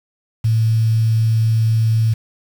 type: tone with quantisation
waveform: sine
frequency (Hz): 112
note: A2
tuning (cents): +31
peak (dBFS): -12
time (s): 0.44-2.14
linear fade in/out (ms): 10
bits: 6
effects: none